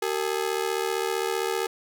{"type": "ring-modulated tone", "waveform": "sawtooth", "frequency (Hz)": 420.2, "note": "G#4", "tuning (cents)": 20, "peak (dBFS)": -18, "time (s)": [0.02, 1.67], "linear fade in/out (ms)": 5, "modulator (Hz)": 37.7, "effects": []}